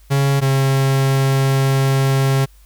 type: tone pair in turn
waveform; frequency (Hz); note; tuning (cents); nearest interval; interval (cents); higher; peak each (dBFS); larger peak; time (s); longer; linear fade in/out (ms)
45% pulse; 138.59 / 135.27; C#3 / C#3; 0 / -42; unison; 42; first; -13; neither; 0.1-0.41 / 0.41-2.46; second; 20
effects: added 50 Hz sine -44 dBFS peak until 2.65 s + white hiss -55 dBFS RMS until 2.65 s